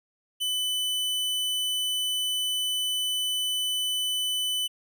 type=tone; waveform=45% pulse; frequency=3000 Hz; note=F#7; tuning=23 cents sharp; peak=-25 dBFS; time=0.4-4.68 s; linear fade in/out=20 ms; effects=none